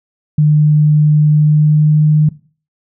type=tone with pitch glide; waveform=sine; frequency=150.9 to 152.48 Hz; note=D3 to D#3; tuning=+47 to -35 cents; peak=-6 dBFS; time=0.38-2.29 s; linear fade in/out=5 ms; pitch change=+18 cents; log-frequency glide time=1.28-2.05 s; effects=noise-tail reverb RT60 0.4 s tail -19 dB re dry